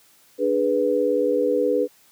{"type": "chord", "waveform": "sine", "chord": "G# diminished", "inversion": "second", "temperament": "equal", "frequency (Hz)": [293.7, 415.3, 493.9], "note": ["D4", "G#4", "B4"], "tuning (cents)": [0, 0, 0], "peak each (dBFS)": [-25, -23, -20], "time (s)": [0.38, 1.88], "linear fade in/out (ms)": 50, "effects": ["white hiss -56 dBFS RMS until 2.11 s", "high-pass 100 Hz 12 dB/octave"]}